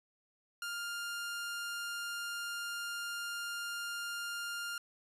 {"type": "tone", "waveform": "sawtooth", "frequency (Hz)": 1403, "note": "F6", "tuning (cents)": 8, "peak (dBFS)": -34, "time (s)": [0.62, 4.78], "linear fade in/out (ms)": 2, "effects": ["resampled to 32000 Hz"]}